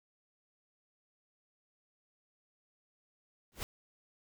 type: noise with exponential growth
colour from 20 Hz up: pink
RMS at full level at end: -34 dBFS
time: 3.52-3.63 s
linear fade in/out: 0 ms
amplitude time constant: 23 ms
effects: none